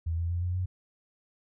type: tone with pitch steps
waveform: sine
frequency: 82.41 / 84.63 / 86.91 / 89.25 / 91.65 Hz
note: E2 / E2 / F2 / F2 / F#2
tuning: 0 / +46 / -8 / +38 / -16 cents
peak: -27 dBFS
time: 0.06-0.66 s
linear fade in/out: 10 ms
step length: 120 ms
effects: none